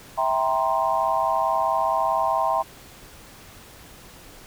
sine chord, C dominant seventh, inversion first, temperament just, 654.1 / 784.9 / 941.9 / 1046.5 Hz, E5 / G5 / Bb5 / C6, -14 / +2 / +18 / 0 cents, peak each -25 dBFS, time 0.17-2.63 s, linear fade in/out 20 ms, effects pink hiss -46 dBFS RMS until 4.46 s

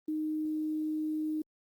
sine tone with quantisation, 309.4 Hz, D#4, 10 cents flat, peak -30 dBFS, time 0.08-1.42 s, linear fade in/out 5 ms, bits 10, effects Opus 24 kbps

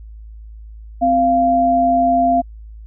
sine tone pair together, 259.2 / 692 Hz, C4 / F5, -16 / -16 cents, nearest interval octave + perfect fourth, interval 1700 cents, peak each -18 / -12 dBFS, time 1.01-2.42 s, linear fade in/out 20 ms, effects added 54 Hz sine -33 dBFS peak until 2.86 s

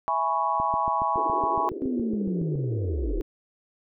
sine chord, C# minor seventh, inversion first, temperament equal, 659.3 / 830.6 / 987.8 / 1108.7 Hz, E5 / G#5 / B5 / C#6, 0 / 0 / 0 / 0 cents, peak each -32 / -27 / -27 / -27 dBFS, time 0.08-1.69 s, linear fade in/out 0 ms
click train, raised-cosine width 3 ms, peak -23 dBFS, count 15, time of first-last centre 0.6-2.555 s, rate 7.16 Hz
white band-pass noise, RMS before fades -34 dBFS, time 1.16-3.22 s, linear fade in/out 5 ms, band 300 to 440 Hz, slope 48 dB/octave
sine linear sweep, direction down, 268.9 to 32.7 Hz, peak -25 dBFS, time 1.82-3.21 s, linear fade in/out 0 ms
effects none

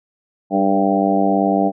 harmonic tone with a mistuned harmonic, 98 Hz, G2, in tune, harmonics 2 / 3 / 4 / 5 / 6 / 7 / 8, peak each -19 / -19 / -25 / -25 / -24 / -20 / -21 dBFS, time 0.5-1.72 s, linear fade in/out 50 ms, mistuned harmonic 4, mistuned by +24 cents, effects none

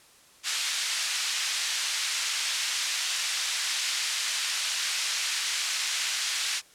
white band-pass noise, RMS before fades -29 dBFS, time 0.43-6.62 s, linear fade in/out 50 ms, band 1800 to 6300 Hz, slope 12 dB/octave, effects white hiss -56 dBFS RMS until 6.74 s + low-pass 10000 Hz 12 dB/octave

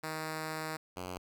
5% pulse tone pair in turn, 157.4 / 90.85 Hz, D#3 / F#2, +20 / -31 cents, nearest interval minor seventh, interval 951 cents, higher first, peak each -25 / -28 dBFS, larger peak first, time 0.03-0.77 / 0.96-1.18 s, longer first, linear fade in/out 10 ms, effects none

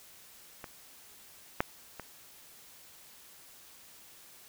clicks, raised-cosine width 0.5 ms, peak -26 / -11 / -25 dBFS, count 3, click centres 0.642 / 1.605 / 1.997 s, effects white hiss -55 dBFS RMS until 4.48 s

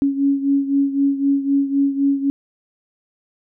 sine beating tone pair, 277.2 / 281.1 Hz, C#4 / C#4, 0 / +24 cents, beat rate 3.9 Hz, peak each -16 / -21 dBFS, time 0.02-2.3 s, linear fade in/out 0 ms, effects none

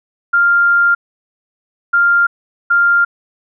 sine tone bursts at uneven times, 1396.9 Hz, F6, in tune, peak -8 dBFS, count 3, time 0.33-0.95 / 1.93-2.27 / 2.7-3.05 s, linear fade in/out 10 ms, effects none

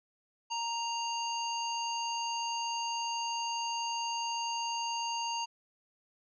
harmonic tone with a mistuned harmonic, 932.3 Hz, A#5, in tune, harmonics 1 / 3 / 5 / 7, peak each -34 / -39 / -41 / -42 dBFS, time 0.5-5.46 s, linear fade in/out 20 ms, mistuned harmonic 7, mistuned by -26 cents, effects none

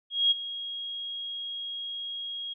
sine tone with ADSR envelope, 3281 Hz, G#7, 22 cents flat, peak -18 dBFS, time 0.1-2.54 s, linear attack 210 ms, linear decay 21 ms, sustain -15 dB, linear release 16 ms, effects none

